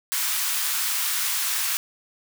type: high-pass noise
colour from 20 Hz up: white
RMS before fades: -25 dBFS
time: 0.12-1.77 s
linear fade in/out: 0 ms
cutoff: 1000 Hz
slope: 24 dB/octave
effects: none